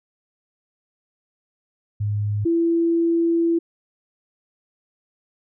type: tone pair in turn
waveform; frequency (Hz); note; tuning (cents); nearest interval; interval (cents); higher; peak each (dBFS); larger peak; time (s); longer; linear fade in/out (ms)
sine; 103.83 / 335.1; G#2 / E4; 0 / +29; octave + minor sixth; 2029; second; -20 / -16; second; 2-2.45 / 2.45-3.59; second; 10
effects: none